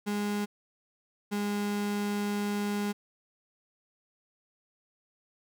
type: tone pair in turn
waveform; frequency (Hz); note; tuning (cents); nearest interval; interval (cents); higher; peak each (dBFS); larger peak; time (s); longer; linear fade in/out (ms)
35% pulse; 206.1 / 205.2; G#3 / G#3; -13 / -21; unison; 8; first; -27 / -27; neither; 0.06-0.46 / 1.31-2.93; second; 20
effects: none